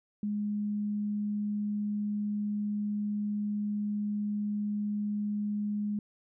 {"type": "tone", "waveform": "sine", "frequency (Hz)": 207.7, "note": "G#3", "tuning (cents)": 0, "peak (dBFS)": -29, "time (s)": [0.23, 5.99], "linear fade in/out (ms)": 2, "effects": []}